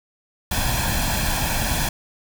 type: noise with comb filter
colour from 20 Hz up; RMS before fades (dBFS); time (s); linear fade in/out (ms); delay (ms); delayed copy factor
pink; -22; 0.51-1.89; 5; 1.2; +0.7
effects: none